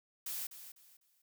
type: noise with echo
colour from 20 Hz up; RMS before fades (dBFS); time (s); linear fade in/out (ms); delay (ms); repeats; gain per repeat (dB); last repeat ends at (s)
blue; -40; 0.26-0.47; 5; 250; 3; -11; 1.22
effects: none